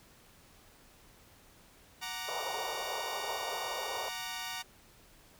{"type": "chord", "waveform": "10% pulse", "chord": "Gb augmented", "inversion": "none", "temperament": "equal", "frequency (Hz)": [740, 932.3, 1174.7], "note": ["Gb5", "Bb5", "D6"], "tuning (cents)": [0, 0, 0], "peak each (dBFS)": [-34, -32, -36], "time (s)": [2.01, 4.63], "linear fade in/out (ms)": 20}
{"type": "band-pass noise", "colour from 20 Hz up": "white", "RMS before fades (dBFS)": -40, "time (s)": [2.28, 4.09], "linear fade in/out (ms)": 5, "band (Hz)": [410, 1100], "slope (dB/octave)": 48}
{"effects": ["pink hiss -60 dBFS RMS until 5.39 s"]}